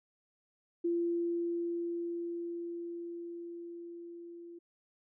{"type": "tone with level ramp", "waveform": "sine", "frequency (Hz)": 342.2, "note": "F4", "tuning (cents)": -35, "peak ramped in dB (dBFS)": [-28, -46], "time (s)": [0.84, 4.59], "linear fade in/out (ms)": 10, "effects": []}